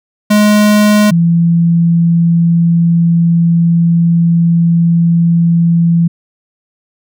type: tone pair in turn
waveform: square / sine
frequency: 209.5 / 168.7 Hz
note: G#3 / E3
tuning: +15 / +40 cents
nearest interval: major third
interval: 375 cents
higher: first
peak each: -6 dBFS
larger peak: neither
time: 0.3-1.11 / 1.11-6.08 s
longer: second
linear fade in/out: 10 ms
effects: none